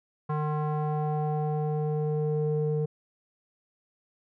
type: tone with low-pass filter sweep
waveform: square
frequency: 151.6 Hz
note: D#3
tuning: 45 cents flat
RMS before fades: -28 dBFS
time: 0.29-2.86 s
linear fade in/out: 10 ms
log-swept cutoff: 1100 to 410 Hz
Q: 3
effects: none